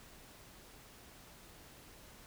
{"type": "silence", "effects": ["pink hiss -57 dBFS RMS until 2.26 s"]}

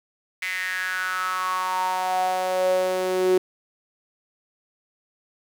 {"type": "tone with high-pass filter sweep", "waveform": "sawtooth", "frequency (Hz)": 185, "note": "F#3", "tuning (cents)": 0, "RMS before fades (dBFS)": -24, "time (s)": [0.42, 3.38], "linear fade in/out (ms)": 5, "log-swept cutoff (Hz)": [2100, 370], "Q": 7.2, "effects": []}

